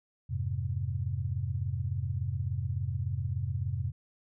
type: chord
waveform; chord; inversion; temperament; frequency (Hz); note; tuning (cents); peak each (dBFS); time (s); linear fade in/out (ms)
sine; F minor; none; equal; 87.31 / 103.83 / 130.81; F2 / Ab2 / C3; 0 / 0 / 0; -34; 0.29-3.92; 20
effects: none